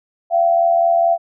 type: tone pair together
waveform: sine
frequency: 680.4 / 765 Hz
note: F5 / G5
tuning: -45 / -42 cents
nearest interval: major second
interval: 203 cents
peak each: -12 / -19 dBFS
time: 0.3-1.18 s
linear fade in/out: 50 ms
effects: none